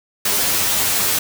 white noise with comb filter, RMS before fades -18 dBFS, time 0.25-1.19 s, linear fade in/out 5 ms, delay 10 ms, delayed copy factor +0.8, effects none

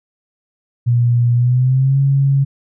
sine tone with pitch glide, 120 to 137.84 Hz, B2 to C#3, -49 to -9 cents, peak -10 dBFS, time 0.86-2.45 s, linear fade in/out 20 ms, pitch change +240 cents, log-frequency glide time 1.34-1.99 s, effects none

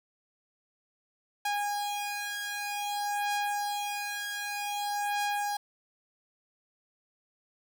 sawtooth beating tone pair, 820 / 820.53 Hz, G#5 / G#5, -22 / -21 cents, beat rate 0.53 Hz, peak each -29 / -31 dBFS, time 1.45-5.57 s, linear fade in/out 5 ms, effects none

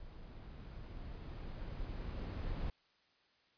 brown noise with level ramp, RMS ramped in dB -52 to -39 dBFS, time 0-2.7 s, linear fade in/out 2 ms, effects white hiss -72 dBFS RMS until 3.57 s + resampled to 11025 Hz

